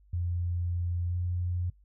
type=tone with pitch glide; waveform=sine; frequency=87.31 to 88.73 Hz; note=F2 to F2; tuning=0 to +28 cents; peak=-28 dBFS; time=0.13-1.7 s; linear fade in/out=5 ms; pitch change=+28 cents; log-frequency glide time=1.09-1.14 s; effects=noise-tail reverb RT60 0.1 s tail -20 dB re dry + added 50 Hz sine -57 dBFS peak until 1.84 s